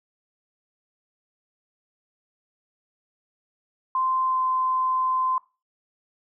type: tone with pitch glide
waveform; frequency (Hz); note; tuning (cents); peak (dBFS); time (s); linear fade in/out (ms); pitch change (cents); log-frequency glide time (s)
sine; 1040 to 1033.4; C6 to C6; -11 to -22; -21; 3.95-5.38; 2; -11; 4.26-4.39
effects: noise-tail reverb RT60 0.3 s tail -20 dB re dry